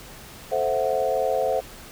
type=chord; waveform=sine; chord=F# half-diminished seventh; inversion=first; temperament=equal; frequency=440 / 523.3 / 659.3 / 740 Hz; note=A4 / C5 / E5 / F#5; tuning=0 / 0 / 0 / 0 cents; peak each=-28 / -24 / -26 / -27 dBFS; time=0.51-1.61 s; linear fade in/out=20 ms; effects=pink hiss -43 dBFS RMS until 1.91 s